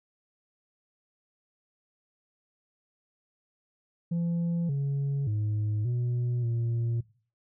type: tone with pitch steps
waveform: sine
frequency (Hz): 170.2 / 139.6 / 106 / 121.7 / 116.8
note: F3 / C#3 / G#2 / B2 / A#2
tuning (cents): -44 / +13 / +36 / -25 / +4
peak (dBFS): -23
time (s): 4.11-7.01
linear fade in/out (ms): 10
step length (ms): 580
effects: noise-tail reverb RT60 0.4 s tail -20 dB re dry + tanh soft clip ceiling -25 dBFS